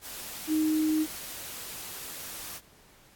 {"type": "tone in noise", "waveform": "sine", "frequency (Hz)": 311.1, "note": "D#4", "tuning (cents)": 0, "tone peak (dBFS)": -23, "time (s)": [0.47, 1.07], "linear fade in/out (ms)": 50, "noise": "white", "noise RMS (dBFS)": -40, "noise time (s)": [0.01, 2.61], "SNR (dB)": 14, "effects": ["pink hiss -58 dBFS RMS until 3.15 s", "AAC 64 kbps"]}